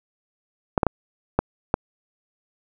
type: clicks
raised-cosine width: 1 ms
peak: -3 dBFS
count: 5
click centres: 0.778 / 0.832 / 0.867 / 1.39 / 1.741 s
effects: none